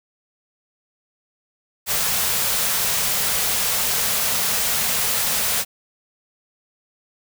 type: band-stop noise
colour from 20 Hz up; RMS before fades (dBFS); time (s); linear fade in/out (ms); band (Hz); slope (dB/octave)
white; -21; 1.86-5.65; 50; 250 to 390; 96
effects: none